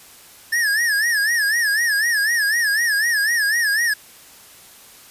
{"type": "tone with vibrato", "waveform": "square", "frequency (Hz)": 1760, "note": "A6", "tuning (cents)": 0, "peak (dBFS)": -17, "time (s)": [0.52, 3.94], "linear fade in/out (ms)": 10, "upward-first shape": "sine", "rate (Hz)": 4, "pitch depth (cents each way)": 140, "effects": ["white hiss -45 dBFS RMS until 5.1 s", "resampled to 32000 Hz"]}